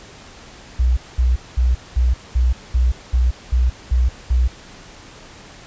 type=tone bursts; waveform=sine; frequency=61.7 Hz; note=B1; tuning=1 cent flat; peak=-12 dBFS; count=10; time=0.79-4.48 s; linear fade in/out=10 ms; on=180 ms; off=210 ms; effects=pink hiss -41 dBFS RMS until 5.66 s + resampled to 16000 Hz